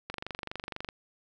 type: click train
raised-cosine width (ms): 0.3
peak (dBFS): -20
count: 20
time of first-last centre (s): 0.1-0.888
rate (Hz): 24.1
effects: none